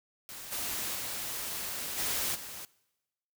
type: noise with level steps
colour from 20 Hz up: white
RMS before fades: -44 / -35 / -37 / -32 / -43 dBFS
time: 0.29-2.65 s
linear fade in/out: 0 ms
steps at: 0.51 / 0.94 / 1.97 / 2.34 s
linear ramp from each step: 20 ms
effects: noise-tail reverb RT60 1.0 s tail -22 dB re dry